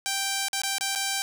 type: tone with dropouts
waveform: 5% pulse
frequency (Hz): 784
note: G5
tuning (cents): 0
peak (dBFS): -14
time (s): 0.06-1.22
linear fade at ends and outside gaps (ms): 0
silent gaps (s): 0.484-0.531 / 0.618-0.635 / 0.783-0.809 / 0.951-0.958
effects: none